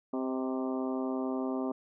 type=harmonic tone with a mistuned harmonic; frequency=130.81 Hz; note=C3; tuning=in tune; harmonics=2 / 3 / 4 / 5 / 6 / 7 / 8 / 9; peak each=-32 / -37 / -42 / -40 / -45 / -47 / -47 / -47 dBFS; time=0.13-1.72 s; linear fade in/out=5 ms; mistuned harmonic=5; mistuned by=-36 cents; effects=none